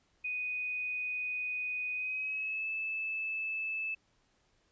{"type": "tone with pitch glide", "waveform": "sine", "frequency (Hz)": [2489, 2620], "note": ["D#7", "E7"], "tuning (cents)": [0, -11], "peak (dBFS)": -33, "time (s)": [0.24, 3.95], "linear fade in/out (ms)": 10, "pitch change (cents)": 89, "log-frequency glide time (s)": [1.94, 2.69], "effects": ["pink hiss -72 dBFS RMS until 4.71 s", "resampled to 16000 Hz"]}